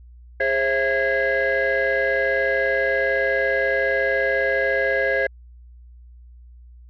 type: tone cluster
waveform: sine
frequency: 412.7 / 534 / 665 / 1646 / 2047 Hz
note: G#4 / C5 / E5 / G#6 / C7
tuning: -11 / +35 / +15 / -16 / -38 cents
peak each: -26 / -21 / -26 / -21 / -27 dBFS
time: 0.4-5.27 s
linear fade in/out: 5 ms
effects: tanh soft clip ceiling -12 dBFS + added 60 Hz sine -42 dBFS peak until 6.89 s